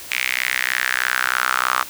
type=tone with high-pass filter sweep; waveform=sawtooth; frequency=63.2 Hz; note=B1; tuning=41 cents sharp; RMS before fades=-21 dBFS; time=0.11-1.83 s; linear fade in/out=5 ms; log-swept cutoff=2300 to 1200 Hz; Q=4.6; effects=white hiss -36 dBFS RMS until 1.89 s